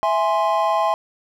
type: chord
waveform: triangle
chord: E augmented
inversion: none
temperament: equal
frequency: 659.3 / 830.6 / 1046.5 Hz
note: E5 / G#5 / B#5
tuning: 0 / 0 / 0 cents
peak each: -19 dBFS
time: 0.03-0.94 s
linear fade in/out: 0 ms
effects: none